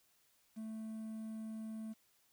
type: tone with quantisation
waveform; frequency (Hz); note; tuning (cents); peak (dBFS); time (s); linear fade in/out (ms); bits
triangle; 220; A3; 0; -40; 0.56-1.94; 20; 11
effects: white hiss -73 dBFS RMS until 2.32 s